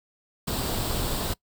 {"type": "noise with comb filter", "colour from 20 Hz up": "pink", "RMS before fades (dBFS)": -28, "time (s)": [0.47, 1.34], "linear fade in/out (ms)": 10, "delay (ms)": 0.24, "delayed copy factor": 0.5, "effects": ["noise-tail reverb RT60 0.1 s tail -22 dB re dry"]}